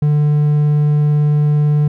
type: tone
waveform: triangle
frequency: 148.5 Hz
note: D3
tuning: 20 cents sharp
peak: -8 dBFS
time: 0.02-1.88 s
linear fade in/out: 5 ms
effects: none